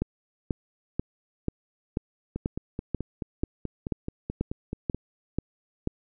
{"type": "two click trains", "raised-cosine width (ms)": 3, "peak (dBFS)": [-13, -18], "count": [13, 13], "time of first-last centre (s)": [[0.02, 5.874], [2.36, 4.946]], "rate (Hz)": [2.05, 4.64], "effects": []}